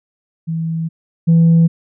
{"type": "tone pair in turn", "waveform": "sine", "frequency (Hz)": [163.2, 165.77], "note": ["E3", "E3"], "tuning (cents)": [-17, 10], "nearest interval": "unison", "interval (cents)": 27, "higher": "second", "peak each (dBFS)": [-17, -5], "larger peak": "second", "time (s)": [[0.47, 0.89], [1.27, 1.68]], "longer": "first", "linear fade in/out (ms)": 20, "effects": ["tanh soft clip ceiling -5 dBFS"]}